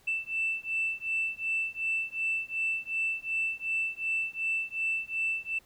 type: beating tone pair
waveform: sine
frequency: 2658 / 2660.7 Hz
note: E7 / E7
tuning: +14 / +15 cents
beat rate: 2.7 Hz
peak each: -31 dBFS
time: 0.07-5.59 s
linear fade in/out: 10 ms
effects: tanh soft clip ceiling -22 dBFS + pink hiss -62 dBFS RMS until 5.65 s